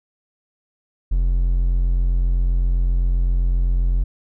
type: tone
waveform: triangle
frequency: 43.85 Hz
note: F1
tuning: 8 cents sharp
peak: -13 dBFS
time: 1.11-4.04 s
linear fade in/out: 10 ms
effects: none